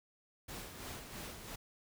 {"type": "noise with tremolo", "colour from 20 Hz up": "pink", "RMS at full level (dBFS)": -45, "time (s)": [0.48, 1.56], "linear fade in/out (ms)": 10, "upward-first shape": "sine", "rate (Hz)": 3, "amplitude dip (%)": 50, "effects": []}